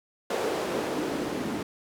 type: noise with band-pass filter sweep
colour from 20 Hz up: white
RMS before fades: -30 dBFS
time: 0.3-1.63 s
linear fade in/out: 5 ms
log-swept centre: 470 to 250 Hz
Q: 1.7
effects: none